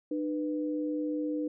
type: tone pair together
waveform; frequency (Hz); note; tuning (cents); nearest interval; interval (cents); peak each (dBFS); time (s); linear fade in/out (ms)
sine; 302.4 / 493.9; D#4 / B4; -49 / 0; minor sixth; 849; -30 / -36; 0.11-1.48; 5
effects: none